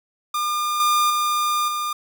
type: tone with level steps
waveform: 45% pulse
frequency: 1206 Hz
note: D6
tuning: 46 cents sharp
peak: -21 / -16 / -19 / -23 dBFS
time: 0.34-1.93 s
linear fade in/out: 5 ms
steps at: 0.8 / 1.1 / 1.68 s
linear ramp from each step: 2 ms
effects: none